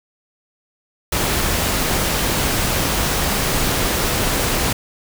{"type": "noise", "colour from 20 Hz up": "pink", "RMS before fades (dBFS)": -19, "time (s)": [1.12, 4.73], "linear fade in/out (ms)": 5, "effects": []}